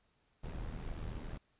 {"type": "noise with amplitude modulation", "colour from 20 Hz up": "brown", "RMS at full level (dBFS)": -39, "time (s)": [0.43, 1.38], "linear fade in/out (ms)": 10, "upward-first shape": "sine", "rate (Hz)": 78.9, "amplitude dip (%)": 65, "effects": ["pink hiss -75 dBFS RMS until 1.59 s", "resampled to 8000 Hz"]}